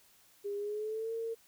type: tone with pitch glide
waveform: sine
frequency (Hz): 405.5 to 455.2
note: G#4 to A#4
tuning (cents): -41 to -41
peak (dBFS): -34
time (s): 0.44-1.35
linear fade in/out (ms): 20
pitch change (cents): +200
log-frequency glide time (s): 0.56-1.13
effects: white hiss -64 dBFS RMS until 1.47 s